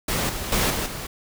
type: noise with level steps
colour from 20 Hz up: pink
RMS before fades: -24 / -30 / -21 / -26 / -33 dBFS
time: 0.08-1.07 s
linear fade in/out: 5 ms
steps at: 0.29 / 0.52 / 0.7 / 0.86 s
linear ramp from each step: 5 ms
effects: none